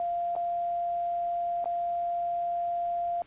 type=tone with dropouts; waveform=sine; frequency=694 Hz; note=F5; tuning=11 cents flat; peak=-27 dBFS; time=0-3.22 s; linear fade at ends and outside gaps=1 ms; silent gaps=0.353-0.363 / 1.643-1.657 s; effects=pink hiss -58 dBFS RMS until 3.26 s + resampled to 8000 Hz